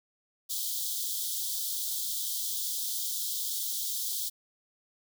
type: high-pass noise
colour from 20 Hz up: white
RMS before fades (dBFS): -33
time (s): 0.49-4.3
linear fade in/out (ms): 20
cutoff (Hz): 3200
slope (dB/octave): 96
effects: none